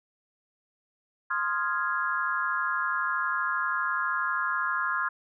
sine chord, F minor seventh, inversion second, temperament equal, 1046.5 / 1244.5 / 1396.9 / 1661.2 Hz, C6 / Eb6 / F6 / Ab6, 0 / 0 / 0 / 0 cents, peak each -31 / -33 / -30 / -31 dBFS, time 1.3-5.09 s, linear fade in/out 10 ms, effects none

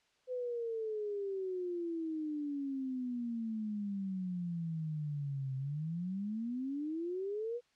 sine exponential two-way sweep, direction down then up, 510 to 131.1 to 491.9 Hz, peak -35 dBFS, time 0.27-7.61 s, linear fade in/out 50 ms, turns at 5.56 s, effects white hiss -73 dBFS RMS until 7.75 s + low-pass 5000 Hz 12 dB/octave

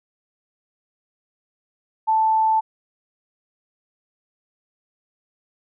sine tone, 880 Hz, A5, in tune, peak -15 dBFS, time 2.07-2.61 s, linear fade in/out 20 ms, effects none

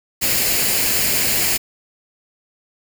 white noise with comb filter, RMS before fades -18 dBFS, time 0.21-1.58 s, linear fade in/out 20 ms, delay 0.42 ms, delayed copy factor +0.5, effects none

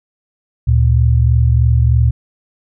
sine tone pair together, 73.36 / 116.54 Hz, D2 / A#2, -1 / 0 cents, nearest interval minor sixth, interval 801 cents, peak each -11 dBFS, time 0.67-2.11 s, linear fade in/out 10 ms, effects none

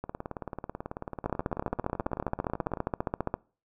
two click trains, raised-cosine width 1 ms, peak -14 / -21 dBFS, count 32 / 51, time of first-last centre 1.26-3.341 / 0.04-2.772 s, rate 14.9 / 18.3 Hz, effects noise-tail reverb RT60 0.4 s tail -24 dB re dry

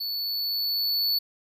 square tone with level ramp, 4448 Hz, C#8, 5 cents sharp, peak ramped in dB -29 to -22 dBFS, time 0-1.19 s, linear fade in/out 10 ms, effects none

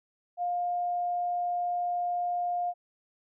sine tone, 707 Hz, F5, 21 cents sharp, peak -27 dBFS, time 0.37-2.74 s, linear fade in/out 50 ms, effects none

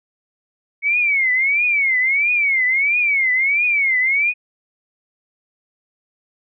sine tone with vibrato, 2217 Hz, C#7, in tune, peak -14 dBFS, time 0.82-4.34 s, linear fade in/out 50 ms, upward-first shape triangle, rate 1.5 Hz, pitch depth 200 cents each way, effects none

